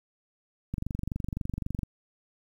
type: click train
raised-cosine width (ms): 5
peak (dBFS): -19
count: 27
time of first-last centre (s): 0.74-1.832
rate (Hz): 23.8
effects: 9-bit